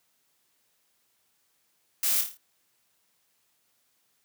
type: noise with echo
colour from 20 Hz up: blue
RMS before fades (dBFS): -26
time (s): 2.03-2.21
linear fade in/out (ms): 2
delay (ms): 27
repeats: 6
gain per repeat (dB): -5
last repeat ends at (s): 2.372
effects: white hiss -71 dBFS RMS until 4.24 s + high-pass 80 Hz 12 dB/octave